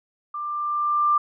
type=tone with level ramp; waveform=sine; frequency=1187 Hz; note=D6; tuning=18 cents sharp; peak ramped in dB=-28 to -15 dBFS; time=0.34-1.18 s; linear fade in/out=5 ms; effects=none